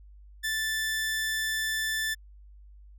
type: tone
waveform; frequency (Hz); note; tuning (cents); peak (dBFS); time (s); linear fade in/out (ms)
sawtooth; 1760; A6; 0; -24; 0.43-2.15; 20
effects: added 50 Hz sine -48 dBFS peak until 2.98 s